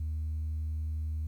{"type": "tone", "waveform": "sine", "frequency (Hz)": 77.78, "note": "D#2", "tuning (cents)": 0, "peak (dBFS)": -29, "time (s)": [0, 1.27], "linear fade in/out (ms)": 5, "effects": ["tanh soft clip ceiling -29 dBFS", "11-bit"]}